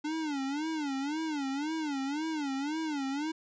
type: tone with vibrato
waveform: square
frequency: 293.7 Hz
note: D4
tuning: in tune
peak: -32 dBFS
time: 0.04-3.32 s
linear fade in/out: 10 ms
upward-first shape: sine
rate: 1.9 Hz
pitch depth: 160 cents each way
effects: resampled to 16000 Hz